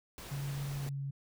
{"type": "noise", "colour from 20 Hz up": "pink", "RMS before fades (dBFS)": -47, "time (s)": [0.18, 0.89], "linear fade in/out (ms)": 0}
{"type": "tone with pitch glide", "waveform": "sine", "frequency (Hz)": [140, 138.39], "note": ["C#3", "C#3"], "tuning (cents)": [18, -3], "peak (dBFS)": -35, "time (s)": [0.31, 1.11], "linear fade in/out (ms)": 10, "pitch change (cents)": -21, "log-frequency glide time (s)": [0.78, 1]}
{"type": "clicks", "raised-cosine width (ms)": 2, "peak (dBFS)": -35, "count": 2, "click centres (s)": [0.864, 0.872]}
{"effects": []}